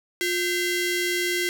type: ring-modulated tone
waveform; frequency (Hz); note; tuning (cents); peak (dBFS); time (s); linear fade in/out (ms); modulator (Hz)
sawtooth; 1200; D6; +37; -16; 0.21-1.49; 0; 845
effects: none